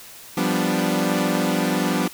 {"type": "chord", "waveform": "sawtooth", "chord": "G dominant seventh", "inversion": "third", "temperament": "equal", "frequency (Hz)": [174.61, 196, 246.9, 293.7], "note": ["F3", "G3", "B3", "D4"], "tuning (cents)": [0, 0, 0, 0], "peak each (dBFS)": -21, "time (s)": [0.37, 2.08], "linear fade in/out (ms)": 5, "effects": ["white hiss -42 dBFS RMS until 2.13 s"]}